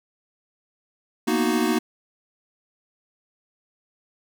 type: chord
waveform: square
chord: B major seventh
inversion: third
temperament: equal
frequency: 233.1 / 246.9 / 311.1 / 370 Hz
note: A#3 / B3 / D#4 / F#4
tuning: 0 / 0 / 0 / 0 cents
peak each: -25 / -29 / -25 / -26 dBFS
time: 1.27-1.79 s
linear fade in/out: 10 ms
effects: none